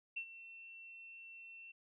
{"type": "tone with ADSR envelope", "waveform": "sine", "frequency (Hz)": 2701, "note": "E7", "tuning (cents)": 42, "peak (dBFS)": -37, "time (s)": [0.16, 1.72], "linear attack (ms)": 12, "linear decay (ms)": 76, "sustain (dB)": -14, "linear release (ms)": 10, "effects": []}